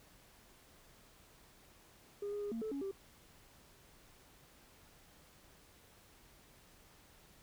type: tone with pitch steps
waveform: sine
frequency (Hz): 407.2 / 412.1 / 409.6 / 227.8 / 436.2 / 278.9 / 390.5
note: G#4 / G#4 / G#4 / A#3 / A4 / C#4 / G4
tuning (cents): -34 / -13 / -24 / -40 / -15 / +11 / -7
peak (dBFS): -36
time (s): 2.22-2.913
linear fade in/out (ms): 5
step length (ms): 99
effects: tanh soft clip ceiling -35 dBFS + pink hiss -63 dBFS RMS until 7.42 s